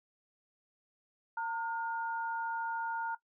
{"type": "tone pair together", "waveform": "sine", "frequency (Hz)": [913.5, 1428], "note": ["A#5", "F6"], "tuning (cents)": [-35, 38], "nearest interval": "minor sixth", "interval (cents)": 773, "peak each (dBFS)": [-34, -37], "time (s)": [1.37, 3.15], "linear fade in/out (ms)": 5, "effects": ["noise-tail reverb RT60 0.1 s tail -18 dB re dry"]}